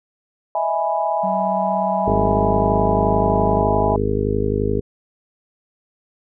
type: chord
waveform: sine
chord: E major seventh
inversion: third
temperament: equal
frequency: 622.3 / 659.3 / 830.6 / 987.8 Hz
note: D#5 / E5 / G#5 / B5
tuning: 0 / 0 / 0 / 0 cents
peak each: -26 / -22 / -21 / -25 dBFS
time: 0.55-3.96 s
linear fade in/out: 2 ms
type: tone with pitch glide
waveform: triangle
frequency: 190.4 to 184.34 Hz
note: F#3 to F#3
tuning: +50 to -6 cents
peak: -23 dBFS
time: 1.23-3.62 s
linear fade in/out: 10 ms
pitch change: -56 cents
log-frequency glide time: 2.52-2.71 s
type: harmonic tone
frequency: 51.6 Hz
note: G#1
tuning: 10 cents flat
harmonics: 1 / 2 / 3 / 4 / 5 / 6 / 7 / 8 / 9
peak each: -25 / -24 / -30 / -27 / -27 / -32 / -30 / -22 / -26 dBFS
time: 2.06-4.81 s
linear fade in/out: 20 ms
effects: none